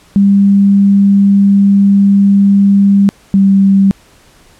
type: tone pair in turn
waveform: sine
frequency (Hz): 198.9 / 195.48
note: G3 / G3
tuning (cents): +25 / -5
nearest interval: unison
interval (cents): 30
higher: first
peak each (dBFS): -4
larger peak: neither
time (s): 0.16-3.09 / 3.34-3.91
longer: first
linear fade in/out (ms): 0
effects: pink hiss -45 dBFS RMS until 4.59 s + low-pass 11000 Hz 12 dB/octave